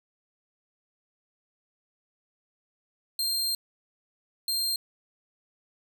sawtooth tone bursts at uneven times, 4186 Hz, C8, in tune, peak -23 dBFS, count 2, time 3.19-3.55 / 4.48-4.76 s, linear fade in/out 2 ms, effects none

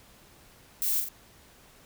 violet noise with echo, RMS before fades -28 dBFS, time 0.82-1 s, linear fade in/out 0 ms, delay 43 ms, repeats 2, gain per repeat -5 dB, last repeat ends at 1.086 s, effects pink hiss -56 dBFS RMS until 1.85 s

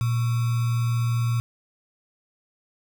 sine tone with sample-and-hold, 117.6 Hz, A#2, 16 cents sharp, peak -20 dBFS, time 0.01-1.4 s, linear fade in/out 0 ms, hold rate 1225 Hz, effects none

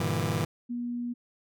sawtooth chord, E half-diminished seventh, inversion first, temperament just, 98.89 / 118.67 / 148.33 / 164.81 Hz, G2 / Bb2 / D3 / E3, +16 / +31 / +18 / 0 cents, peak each -28 dBFS, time 0-0.45 s, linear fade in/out 5 ms
sine tone, 240.9 Hz, B3, 43 cents flat, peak -30 dBFS, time 0.69-1.14 s, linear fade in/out 20 ms
effects none

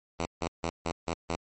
5% pulse tone bursts, 84 Hz, E2, 33 cents sharp, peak -18 dBFS, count 6, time 0.19-1.36 s, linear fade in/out 10 ms, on 70 ms, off 150 ms, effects MP3 32 kbps

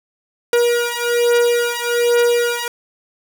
45% pulse beating tone pair, 476.6 / 477.8 Hz, A#4 / A#4, +38 / +43 cents, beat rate 1.2 Hz, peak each -17 dBFS, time 0.53-2.68 s, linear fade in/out 2 ms, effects none

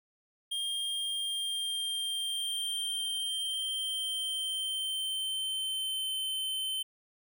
square tone with pitch glide, 3212 to 3081 Hz, G7 to G7, +41 to -31 cents, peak -32 dBFS, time 0.51-6.83 s, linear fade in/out 10 ms, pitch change -72 cents, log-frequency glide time 0.88-6.14 s, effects none

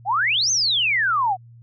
sine exponential two-way sweep, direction up then down, 707 to 6450 to 707 Hz, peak -17 dBFS, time 0.05-1.37 s, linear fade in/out 50 ms, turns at 0.51 s, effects added 117 Hz sine -43 dBFS peak until 1.62 s

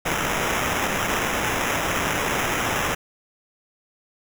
white noise with sample-and-hold, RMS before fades -24 dBFS, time 0.05-2.95 s, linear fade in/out 10 ms, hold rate 4410 Hz, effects none

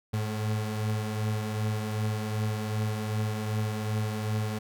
35% pulse beating tone pair, 107.1 / 109.7 Hz, A2 / A2, -46 / -5 cents, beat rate 2.6 Hz, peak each -27 / -34 dBFS, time 0.13-4.59 s, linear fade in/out 10 ms, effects none

